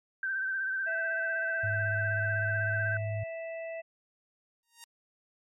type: tone with vibrato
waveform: sine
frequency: 1555 Hz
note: G6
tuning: 14 cents flat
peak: -29 dBFS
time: 0.23-2.97 s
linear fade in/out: 2 ms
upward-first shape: sine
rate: 16 Hz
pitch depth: 40 cents each way
type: harmonic tone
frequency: 658 Hz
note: E5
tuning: 3 cents flat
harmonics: 1 / 3 / 4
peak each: -36 / -46 / -48 dBFS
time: 0.86-3.82 s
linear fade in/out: 20 ms
type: tone with pitch glide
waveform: sine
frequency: 103.83 to 105.28 Hz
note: G#2 to G#2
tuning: 0 to +24 cents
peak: -31 dBFS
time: 1.63-3.24 s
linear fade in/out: 10 ms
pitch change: +24 cents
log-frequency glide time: 2.13-2.89 s
type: tone with exponential growth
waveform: 5% pulse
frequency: 932.3 Hz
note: A#5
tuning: in tune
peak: -32 dBFS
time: 4.63-4.84 s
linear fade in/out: 1 ms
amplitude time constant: 44 ms
effects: MP3 64 kbps